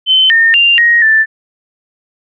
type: tone with pitch steps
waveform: sine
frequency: 3066 / 1824 / 2788 / 1879 / 1766 Hz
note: G7 / A#6 / F7 / A#6 / A6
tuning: -39 / -38 / -4 / +13 / +6 cents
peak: -5 dBFS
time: 0.06-1.26 s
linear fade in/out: 50 ms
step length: 240 ms
effects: none